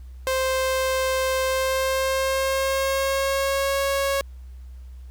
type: tone with pitch glide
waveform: sawtooth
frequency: 523.3 to 551.2 Hz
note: C5 to C#5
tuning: 0 to -10 cents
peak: -17 dBFS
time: 0.27-4.21 s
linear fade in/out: 0 ms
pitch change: +90 cents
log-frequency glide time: 1.44-3.83 s
effects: added 63 Hz sine -37 dBFS peak until 5.1 s + pink hiss -62 dBFS RMS until 5.1 s